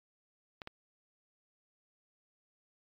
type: clicks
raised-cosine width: 0.3 ms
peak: -26 dBFS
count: 2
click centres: 0.618 / 0.674 s
effects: AAC 48 kbps